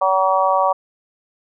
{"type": "harmonic tone", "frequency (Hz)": 189.6, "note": "F#3", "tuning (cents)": 43, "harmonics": [3, 4, 5, 6], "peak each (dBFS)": [-19, -19, -19, -19], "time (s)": [0.01, 0.73], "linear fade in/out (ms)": 10, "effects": []}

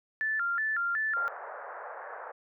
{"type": "tone with vibrato", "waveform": "sine", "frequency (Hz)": 1561, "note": "G6", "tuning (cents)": -8, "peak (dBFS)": -27, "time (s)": [0.21, 1.28], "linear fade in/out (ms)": 0, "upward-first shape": "square", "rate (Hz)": 2.7, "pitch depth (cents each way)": 200}
{"type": "band-pass noise", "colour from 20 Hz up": "pink", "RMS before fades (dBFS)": -42, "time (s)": [1.16, 2.32], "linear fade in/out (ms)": 10, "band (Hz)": [490, 1700], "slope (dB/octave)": 48}
{"effects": []}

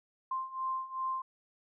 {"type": "beating tone pair", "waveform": "sine", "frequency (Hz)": [1046.5, 1049.1], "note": ["C6", "C6"], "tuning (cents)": [0, 4], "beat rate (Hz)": 2.6, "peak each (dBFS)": [-38, -35], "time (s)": [0.31, 1.22], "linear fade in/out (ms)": 5, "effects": []}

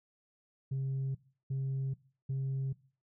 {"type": "tone bursts", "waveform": "sine", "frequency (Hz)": 134.4, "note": "C3", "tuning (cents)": 47, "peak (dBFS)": -29, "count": 3, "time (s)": [0.71, 2.73], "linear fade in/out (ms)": 10, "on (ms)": 440, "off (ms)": 350, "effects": ["noise-tail reverb RT60 0.4 s tail -20 dB re dry", "tanh soft clip ceiling -30 dBFS"]}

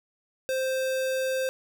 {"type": "tone", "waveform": "square", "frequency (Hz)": 523.3, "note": "C5", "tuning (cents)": 0, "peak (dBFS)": -26, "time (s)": [0.49, 1.49], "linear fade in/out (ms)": 0, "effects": []}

